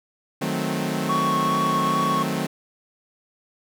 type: chord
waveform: sawtooth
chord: D# diminished seventh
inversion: none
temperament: equal with one note detuned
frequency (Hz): 155.56 / 185 / 218.4 / 261.6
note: D#3 / F#3 / A3 / C4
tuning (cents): 0 / 0 / -13 / 0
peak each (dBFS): -25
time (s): 0.41-2.47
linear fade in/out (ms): 10
type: tone with vibrato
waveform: triangle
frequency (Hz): 1108.7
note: C#6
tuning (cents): 0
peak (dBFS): -19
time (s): 1.09-2.23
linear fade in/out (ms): 5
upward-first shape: sine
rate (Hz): 2.4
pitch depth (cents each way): 17
effects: none